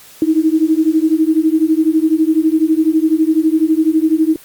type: beating tone pair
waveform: sine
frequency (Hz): 311.1 / 323.1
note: D#4 / E4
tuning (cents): 0 / -35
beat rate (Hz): 12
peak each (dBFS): -13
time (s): 0.22-4.36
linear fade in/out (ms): 2
effects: white hiss -41 dBFS RMS until 4.44 s + Opus 48 kbps